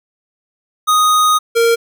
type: tone pair in turn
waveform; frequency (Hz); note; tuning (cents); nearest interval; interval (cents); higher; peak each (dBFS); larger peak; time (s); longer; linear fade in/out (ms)
square; 1244.5 / 463.5; D#6 / A#4; 0 / -10; octave + perfect fourth; 1710; first; -10; neither; 0.87-1.39 / 1.55-1.76; first; 20
effects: none